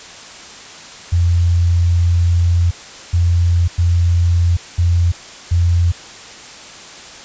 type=tone bursts at uneven times; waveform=sine; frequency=86.4 Hz; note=F2; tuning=18 cents flat; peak=-10 dBFS; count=5; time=1.12-2.71 / 3.13-3.68 / 3.78-4.57 / 4.78-5.12 / 5.51-5.92 s; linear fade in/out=10 ms; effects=white hiss -35 dBFS RMS until 7.24 s + resampled to 16000 Hz